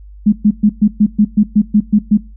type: tone bursts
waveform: sine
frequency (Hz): 210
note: G#3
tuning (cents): +19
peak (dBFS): -5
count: 11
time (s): 0.26-2.175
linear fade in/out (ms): 10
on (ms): 65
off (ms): 120
effects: noise-tail reverb RT60 0.3 s tail -21 dB re dry + added 50 Hz sine -33 dBFS peak until 2.36 s